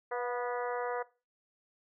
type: harmonic tone with a mistuned harmonic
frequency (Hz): 244.7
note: B3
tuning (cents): -16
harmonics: 2 / 3 / 4 / 5 / 6 / 7 / 8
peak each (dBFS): -35 / -39 / -41 / -43 / -45 / -46 / -47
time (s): 0.11-1.03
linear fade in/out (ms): 10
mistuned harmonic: 3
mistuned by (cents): -27
effects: noise-tail reverb RT60 0.3 s tail -19 dB re dry